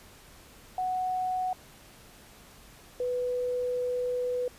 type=tone pair in turn; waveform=sine; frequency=740 / 495.5 Hz; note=F#5 / B4; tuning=0 / +6 cents; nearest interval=perfect fifth; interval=694 cents; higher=first; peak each=-27 dBFS; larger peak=neither; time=0.78-1.53 / 3-4.48 s; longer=second; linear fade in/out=2 ms; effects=pink hiss -53 dBFS RMS until 4.58 s + resampled to 32000 Hz